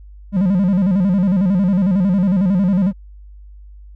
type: tone with vibrato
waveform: triangle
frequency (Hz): 189.1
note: F#3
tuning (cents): +38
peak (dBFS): -10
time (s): 0.32-2.93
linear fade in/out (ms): 50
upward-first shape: square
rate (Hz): 11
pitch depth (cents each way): 110
effects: added 50 Hz sine -36 dBFS peak until 3.95 s